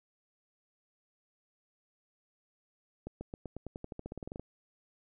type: accelerating click train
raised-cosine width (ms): 2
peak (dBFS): -27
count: 18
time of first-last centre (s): 3.07-4.396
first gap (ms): 140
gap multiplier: 0.92
effects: none